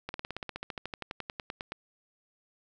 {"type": "slowing click train", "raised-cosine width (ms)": 0.3, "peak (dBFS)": -20, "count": 22, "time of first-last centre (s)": [0.09, 1.72], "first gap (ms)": 51, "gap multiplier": 1.04, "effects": []}